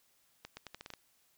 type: accelerating click train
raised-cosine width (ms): 0.2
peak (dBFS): -27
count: 8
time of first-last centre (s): 0.45-0.937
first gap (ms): 120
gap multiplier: 0.81
effects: white hiss -71 dBFS RMS until 1.37 s